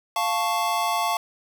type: chord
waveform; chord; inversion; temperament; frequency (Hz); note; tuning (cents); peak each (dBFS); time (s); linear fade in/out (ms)
square; F augmented; none; equal; 698.5 / 880 / 1108.7; F5 / A5 / C#6; 0 / 0 / 0; -27; 0.16-1.17; 2
effects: 10-bit